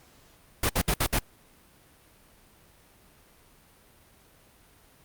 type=noise bursts; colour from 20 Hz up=pink; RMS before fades=-24 dBFS; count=5; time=0.63-1.189 s; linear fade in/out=5 ms; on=63 ms; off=61 ms; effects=pink hiss -58 dBFS RMS until 5.04 s + Opus 48 kbps